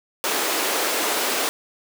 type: high-pass noise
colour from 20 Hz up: pink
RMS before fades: -23 dBFS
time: 0.24-1.49 s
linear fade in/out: 0 ms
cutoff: 330 Hz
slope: 24 dB/octave
effects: none